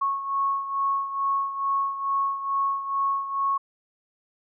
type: beating tone pair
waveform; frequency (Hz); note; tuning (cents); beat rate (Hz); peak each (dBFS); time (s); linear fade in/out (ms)
sine; 1100 / 1102.3; C#6 / C#6; -14 / -10; 2.3; -24 / -30; 0.01-3.58; 10
effects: none